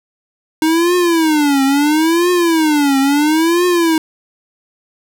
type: tone with vibrato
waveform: square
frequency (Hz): 311.1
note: D#4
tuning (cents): 0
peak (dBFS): -11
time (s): 0.62-3.98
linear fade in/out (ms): 2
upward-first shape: triangle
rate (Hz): 0.74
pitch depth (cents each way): 260
effects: none